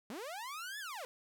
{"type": "linear two-way sweep", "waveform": "sawtooth", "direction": "up then down", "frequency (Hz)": [188.8, 1760, 462.5], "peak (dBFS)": -38, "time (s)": [0.1, 1.05], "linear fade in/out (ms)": 0, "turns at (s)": 0.79, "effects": []}